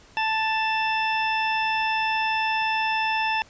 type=harmonic tone with a mistuned harmonic; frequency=880 Hz; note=A5; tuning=in tune; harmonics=1 / 2 / 3 / 4 / 6; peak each=-24 / -29 / -27 / -35 / -37 dBFS; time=0.17-3.42 s; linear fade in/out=0 ms; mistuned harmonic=3; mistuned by=+15 cents; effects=pink hiss -52 dBFS RMS until 3.49 s + resampled to 16000 Hz